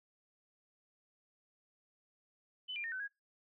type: tone with pitch steps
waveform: sine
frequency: 3013 / 2390 / 1833 / 1520 / 1647 Hz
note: F#7 / D7 / A#6 / F#6 / G#6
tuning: +31 / +30 / -30 / +46 / -15 cents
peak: -38 dBFS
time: 2.68-3.08 s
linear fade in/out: 20 ms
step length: 80 ms
effects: noise-tail reverb RT60 0.2 s tail -21 dB re dry